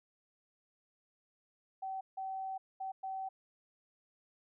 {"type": "tone bursts at uneven times", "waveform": "sine", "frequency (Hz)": 766, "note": "G5", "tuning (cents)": -40, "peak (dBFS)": -37, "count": 4, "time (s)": [[1.82, 2.01], [2.17, 2.58], [2.8, 2.92], [3.03, 3.29]], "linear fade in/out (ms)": 10, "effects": []}